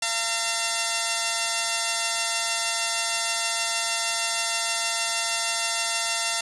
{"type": "tone pair together", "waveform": "5% pulse", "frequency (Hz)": [684.1, 910], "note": ["F5", "A#5"], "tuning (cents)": [-36, -42], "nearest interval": "perfect fourth", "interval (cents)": 494, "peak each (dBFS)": -15, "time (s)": [0.02, 6.41], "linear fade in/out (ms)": 5, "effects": ["resampled to 24000 Hz", "7-bit"]}